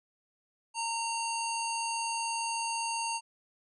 harmonic tone, 919 Hz, A#5, 25 cents flat, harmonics 1 / 3 / 5 / 7 / 9 / 10, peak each -33 / -38 / -40 / -41 / -43 / -43 dBFS, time 0.74-3.21 s, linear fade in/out 50 ms, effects none

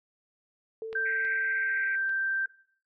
sine tone with exponential decay, 445.1 Hz, A4, 20 cents sharp, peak -32 dBFS, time 0.82-2.48 s, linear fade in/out 1 ms, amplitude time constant 360 ms
clicks, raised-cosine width 0.3 ms, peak -27 / -32 / -35 dBFS, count 3, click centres 0.929 / 1.25 / 2.094 s
sine tone, 1568 Hz, G6, in tune, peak -26 dBFS, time 0.95-2.46 s, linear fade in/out 5 ms
pink band-pass noise, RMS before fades -40 dBFS, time 1.05-1.96 s, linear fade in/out 10 ms, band 1800 to 2300 Hz, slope 96 dB/octave
effects noise-tail reverb RT60 0.5 s tail -17 dB re dry

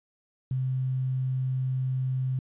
sine tone with quantisation, 130 Hz, C3, 11 cents flat, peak -25 dBFS, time 0.51-2.39 s, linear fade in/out 2 ms, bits 9, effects resampled to 8000 Hz

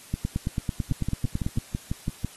two click trains, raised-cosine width 5 ms, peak -13 / -14 dBFS, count 14 / 9, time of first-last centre 0.14-1.575 / 0.92-2.247 s, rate 9.06 / 6.03 Hz, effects white hiss -48 dBFS RMS until 2.36 s + AAC 32 kbps

